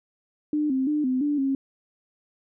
sine tone with pitch steps, 300.1 / 263.2 / 299.9 / 256.7 / 292.4 / 270.8 Hz, D4 / C4 / D4 / C4 / D4 / C#4, +38 / +10 / +36 / -33 / -7 / -40 cents, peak -21 dBFS, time 0.53-1.55 s, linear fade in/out 2 ms, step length 170 ms, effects none

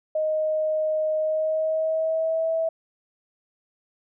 sine tone with pitch glide, 622.3 to 651 Hz, D#5 to E5, 0 to -22 cents, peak -21 dBFS, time 0.15-2.69 s, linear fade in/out 5 ms, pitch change +78 cents, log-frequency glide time 1.18-2.51 s, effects none

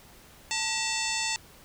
harmonic tone with a mistuned harmonic, 889 Hz, A5, 18 cents sharp, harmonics 1 / 2 / 3 / 4 / 5 / 6 / 7 / 8 / 9, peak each -36 / -36 / -33 / -37 / -35 / -38 / -38 / -36 / -38 dBFS, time 0.51-1.36 s, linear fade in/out 0 ms, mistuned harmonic 2, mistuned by +130 cents, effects pink hiss -53 dBFS RMS until 1.64 s

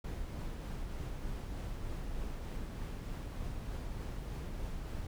brown noise with tremolo, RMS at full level -39 dBFS, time 0.04-5.07 s, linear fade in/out 5 ms, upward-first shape triangle, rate 3.3 Hz, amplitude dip 25%, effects none

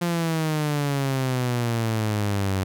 sawtooth exponential sweep, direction down, 174.61 to 94 Hz, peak -18 dBFS, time 0.01-2.64 s, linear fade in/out 10 ms, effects none

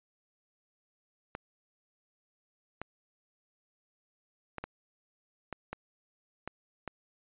clicks, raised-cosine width 0.5 ms, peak -22 dBFS, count 8, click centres 1.351 / 2.816 / 4.583 / 4.64 / 5.527 / 5.73 / 6.476 / 6.877 s, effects resampled to 8000 Hz

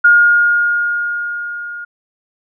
sine tone with level ramp, 1425 Hz, F6, 34 cents sharp, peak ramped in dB -4 to -25 dBFS, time 0.04-1.85 s, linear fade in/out 10 ms, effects none

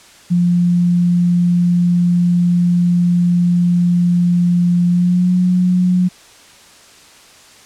sine tone with pitch glide, 175.3 to 180.85 Hz, F3 to F#3, +7 to -39 cents, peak -10 dBFS, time 0.3-6.09 s, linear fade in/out 20 ms, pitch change +54 cents, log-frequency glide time 4.88-5.32 s, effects white hiss -43 dBFS RMS until 7.65 s + low-pass 8000 Hz 12 dB/octave

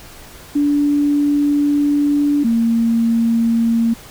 sine tone pair in turn, 289.8 / 230 Hz, D4 / A#3, -23 / -23 cents, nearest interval major third, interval 400 cents, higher first, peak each -12 dBFS, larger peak neither, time 0.55-2.44 / 2.44-3.94 s, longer first, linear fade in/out 10 ms, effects pink hiss -39 dBFS RMS until 4.1 s

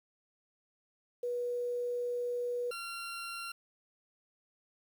sine / 20% pulse tone pair in turn, 486.3 / 1375.5 Hz, B4 / F6, -27 / -27 cents, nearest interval octave + tritone, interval 1800 cents, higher second, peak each -32 / -34 dBFS, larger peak first, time 1.23-2.71 / 2.71-3.52 s, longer first, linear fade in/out 5 ms, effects 10-bit

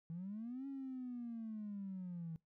triangle linear two-way sweep, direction up then down, 160 to 277.2 to 160 Hz, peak -39 dBFS, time 0.1-2.36 s, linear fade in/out 0 ms, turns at 0.67 s, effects noise-tail reverb RT60 0.2 s tail -26 dB re dry + tanh soft clip ceiling -40 dBFS

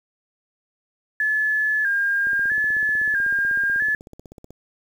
sine tone with vibrato, 1665 Hz, G#6, 4 cents sharp, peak -18 dBFS, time 1.2-3.95 s, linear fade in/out 2 ms, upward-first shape square, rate 0.77 Hz, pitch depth 58 cents each way
click train, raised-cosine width 2 ms, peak -28 dBFS, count 37, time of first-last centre 2.27-4.506 s, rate 16.1 Hz
effects 8-bit

